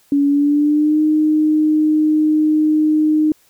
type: tone with pitch glide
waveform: sine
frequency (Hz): 283.6 to 307.5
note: C#4 to D#4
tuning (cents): +40 to -20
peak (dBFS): -11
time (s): 0.12-3.32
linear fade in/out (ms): 2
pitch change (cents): +140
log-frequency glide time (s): 0.28-1.01
effects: white hiss -55 dBFS RMS until 3.49 s